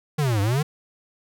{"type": "exponential two-way sweep", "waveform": "square", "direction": "down then up", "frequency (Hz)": [158.7, 96.8, 158.7], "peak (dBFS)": -20, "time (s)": [0.18, 0.63], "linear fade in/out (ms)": 10, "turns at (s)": 0.41, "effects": []}